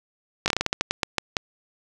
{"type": "slowing click train", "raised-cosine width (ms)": 0.2, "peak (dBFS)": -4, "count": 13, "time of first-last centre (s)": [0.46, 1.368], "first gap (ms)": 19, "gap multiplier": 1.23, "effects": []}